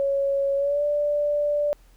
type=tone with pitch glide; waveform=sine; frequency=554.4 to 586.7 Hz; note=C#5 to D5; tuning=0 to -2 cents; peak=-20 dBFS; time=0-1.73 s; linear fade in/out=0 ms; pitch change=+98 cents; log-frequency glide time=0.56-0.84 s; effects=added 41 Hz sine -51 dBFS peak until 1.96 s + pink hiss -61 dBFS RMS until 1.96 s